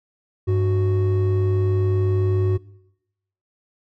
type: tone pair together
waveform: triangle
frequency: 99.22 / 370 Hz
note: G2 / F#4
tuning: +21 / 0 cents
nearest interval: octave + major seventh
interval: 2279 cents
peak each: -15 / -20 dBFS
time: 0.47-2.58 s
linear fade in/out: 20 ms
effects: noise-tail reverb RT60 0.9 s tail -23 dB re dry + tanh soft clip ceiling -9 dBFS